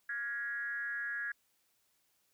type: tone with frequency modulation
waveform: sine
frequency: 1661.2 Hz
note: G#6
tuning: in tune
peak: -35 dBFS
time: 0.09-1.32 s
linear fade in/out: 5 ms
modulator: 244 Hz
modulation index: 0.67
effects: white hiss -75 dBFS RMS until 2.33 s